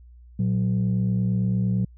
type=tone pair together; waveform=sine; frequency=116.14 / 185 Hz; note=A#2 / F#3; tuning=-6 / 0 cents; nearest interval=minor sixth; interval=806 cents; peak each=-21 dBFS; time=0.39-1.85 s; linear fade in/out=5 ms; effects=tanh soft clip ceiling -16 dBFS + added 60 Hz sine -45 dBFS peak until 1.97 s